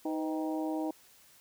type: harmonic tone with a mistuned harmonic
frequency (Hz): 157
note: D#3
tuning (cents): +16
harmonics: 2 / 3 / 4 / 5 / 6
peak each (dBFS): -32 / -42 / -40 / -41 / -45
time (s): 0.05-0.91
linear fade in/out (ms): 5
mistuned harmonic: 3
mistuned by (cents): +110
effects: white hiss -60 dBFS RMS until 1.4 s